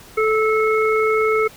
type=harmonic tone; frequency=436.1 Hz; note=A4; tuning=15 cents flat; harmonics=1 / 3 / 5; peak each=-16 / -21 / -23 dBFS; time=0.17-1.48 s; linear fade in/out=10 ms; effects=pink hiss -43 dBFS RMS until 1.56 s